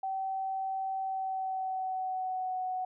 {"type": "tone with pitch glide", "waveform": "sine", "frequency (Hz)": [768, 741.8], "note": ["G5", "F#5"], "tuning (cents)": [-36, 4], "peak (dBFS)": -31, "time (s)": [0.03, 2.85], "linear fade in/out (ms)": 5, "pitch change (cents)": -60, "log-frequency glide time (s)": [1, 2.58], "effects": []}